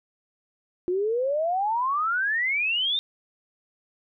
sine exponential sweep, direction up, 349.2 to 3694 Hz, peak -22 dBFS, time 0.88-2.99 s, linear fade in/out 0 ms, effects none

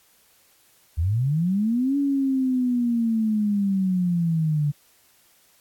sine linear two-way sweep, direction up then down, 73.8 to 284.2 to 143.9 Hz, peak -19 dBFS, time 0.97-4.72 s, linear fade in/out 20 ms, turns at 1.97 s, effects white hiss -59 dBFS RMS until 5.6 s + AAC 64 kbps

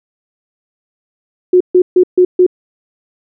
sine tone bursts, 363.4 Hz, F#4, 31 cents flat, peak -4 dBFS, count 5, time 1.53-2.465 s, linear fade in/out 5 ms, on 75 ms, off 140 ms, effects none

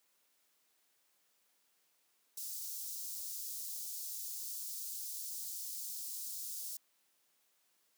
white high-pass noise, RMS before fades -43 dBFS, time 2.37-6.77 s, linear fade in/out 5 ms, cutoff 4900 Hz, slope 24 dB/octave, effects white hiss -75 dBFS RMS until 7.97 s + high-pass 200 Hz 12 dB/octave

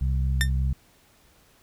harmonic tone, 65.7 Hz, C2, 8 cents sharp, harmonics 1 / 2 / 3, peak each -22 / -28 / -39 dBFS, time 0.01-0.73 s, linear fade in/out 5 ms
sawtooth tone with exponential decay, 1800 Hz, A6, 39 cents sharp, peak -14 dBFS, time 0.41-0.5 s, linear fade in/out 0 ms, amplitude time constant 18 ms
effects pink hiss -59 dBFS RMS until 1.62 s

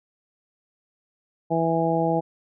harmonic tone, 164.81 Hz, E3, in tune, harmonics 1 / 2 / 3 / 4 / 5, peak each -26 / -26 / -26 / -26 / -26 dBFS, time 1.5-2.21 s, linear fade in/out 20 ms, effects none

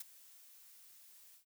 blue noise with ADSR envelope, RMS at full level -42 dBFS, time 0-1.45 s, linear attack 6 ms, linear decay 19 ms, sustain -18 dB, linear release 110 ms, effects noise-tail reverb RT60 0.1 s tail -26 dB re dry

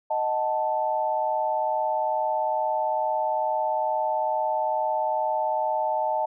sine chord, D# diminished, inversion none, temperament equal, 622.3 / 740 / 880 Hz, D#5 / F#5 / A5, 0 / 0 / 0 cents, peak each -27 / -30 / -25 dBFS, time 0.1-6.26 s, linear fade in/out 10 ms, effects none

